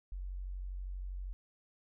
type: tone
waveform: sine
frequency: 46.25 Hz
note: F#1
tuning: in tune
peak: -38 dBFS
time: 0.12-1.33 s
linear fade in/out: 0 ms
effects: none